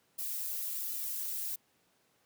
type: noise with flanger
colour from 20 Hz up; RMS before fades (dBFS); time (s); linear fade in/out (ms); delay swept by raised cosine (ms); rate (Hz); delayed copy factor
violet; -37; 0.18-1.56; 10; 1.8 to 3.6; 1.3; -0.85
effects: pink hiss -71 dBFS RMS until 2.25 s + high-pass 150 Hz 12 dB/octave